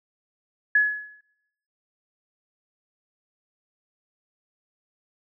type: tone with exponential decay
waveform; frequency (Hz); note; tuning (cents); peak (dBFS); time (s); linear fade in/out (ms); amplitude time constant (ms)
sine; 1695; G#6; +35; -13; 0.75-1.21; 5; 100
effects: noise-tail reverb RT60 0.8 s tail -19 dB re dry